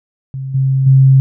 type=tone with level steps; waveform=sine; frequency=133.8 Hz; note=C3; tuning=39 cents sharp; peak=-20 / -10 / -4 dBFS; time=0.34-1.2 s; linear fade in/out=0 ms; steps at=0.54 / 0.86 s; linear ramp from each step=10 ms; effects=none